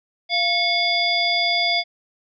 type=harmonic tone with a mistuned harmonic; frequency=692 Hz; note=F5; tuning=16 cents flat; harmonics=1 / 3 / 5 / 7; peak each=-24 / -22 / -23 / -23 dBFS; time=0.29-1.84 s; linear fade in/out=50 ms; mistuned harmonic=3; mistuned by=+90 cents; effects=none